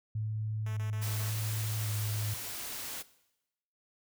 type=tone with vibrato; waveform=sine; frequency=107.3 Hz; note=A2; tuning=43 cents flat; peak=-31 dBFS; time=0.15-2.34 s; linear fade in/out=5 ms; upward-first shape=square; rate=0.88 Hz; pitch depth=16 cents each way
type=tone bursts; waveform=5% pulse; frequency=218.2 Hz; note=A3; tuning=14 cents flat; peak=-35 dBFS; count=5; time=0.66-1.302 s; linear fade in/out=5 ms; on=110 ms; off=23 ms
type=noise; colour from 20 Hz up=white; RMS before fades=-40 dBFS; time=1.01-3.03 s; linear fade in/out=20 ms
effects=noise-tail reverb RT60 0.9 s tail -18 dB re dry